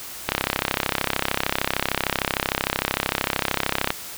click train, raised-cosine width 0.3 ms, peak -3 dBFS, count 121, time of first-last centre 0.29-3.904 s, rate 33.2 Hz, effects white hiss -36 dBFS RMS until 4.17 s

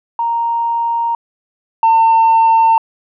sine tone pair in turn, 931 / 902.9 Hz, A#5 / A5, -2 / +44 cents, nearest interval minor second, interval 54 cents, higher first, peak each -13 / -5 dBFS, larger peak second, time 0.19-1.15 / 1.83-2.78 s, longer first, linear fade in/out 2 ms, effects tanh soft clip ceiling -5 dBFS

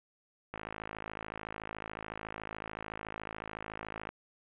click train, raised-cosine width 0.5 ms, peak -24 dBFS, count 192, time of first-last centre 0.54-4.09 s, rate 53.8 Hz, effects resampled to 8000 Hz + 10-bit

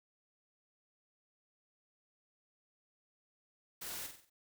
white noise with echo, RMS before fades -44 dBFS, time 3.81-4.07 s, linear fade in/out 10 ms, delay 46 ms, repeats 5, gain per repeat -6 dB, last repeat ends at 4.3 s, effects none

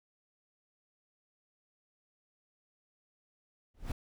brown noise with exponential growth, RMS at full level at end -27 dBFS, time 3.74-3.92 s, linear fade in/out 5 ms, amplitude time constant 38 ms, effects none

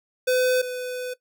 square tone pair in turn, 506 / 500.8 Hz, B4 / B4, +42 / +24 cents, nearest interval unison, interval 18 cents, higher first, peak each -19 / -29 dBFS, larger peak first, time 0.27-0.62 / 0.62-1.14 s, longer second, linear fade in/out 10 ms, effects noise-tail reverb RT60 0.1 s tail -18 dB re dry

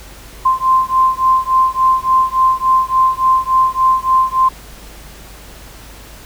sine beating tone pair, 1042 / 1045.5 Hz, C6 / C6, -7 / -2 cents, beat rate 3.5 Hz, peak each -13 dBFS, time 0.45-4.49 s, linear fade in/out 10 ms, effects added 50 Hz sine -37 dBFS peak until 6.25 s + pink hiss -38 dBFS RMS until 6.25 s

